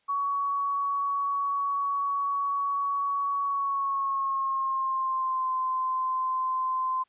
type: tone with pitch glide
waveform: sine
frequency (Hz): 1123 to 1035.8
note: C#6 to C6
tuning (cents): +22 to -18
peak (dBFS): -25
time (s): 0.08-7.04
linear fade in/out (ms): 20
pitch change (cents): -140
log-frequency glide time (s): 3.43-5.5
effects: white hiss -70 dBFS RMS until 7.08 s + resampled to 8000 Hz